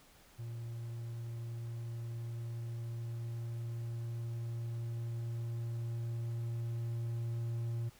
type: tone with level ramp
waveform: triangle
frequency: 116.54 Hz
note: A#2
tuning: in tune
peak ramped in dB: -38 to -32 dBFS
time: 0.38-7.9 s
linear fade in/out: 20 ms
effects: pink hiss -62 dBFS RMS until 7.99 s